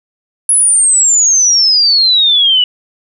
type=exponential sweep; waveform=sine; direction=down; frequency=10548 to 2917 Hz; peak=-6 dBFS; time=0.49-2.64 s; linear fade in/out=2 ms; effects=none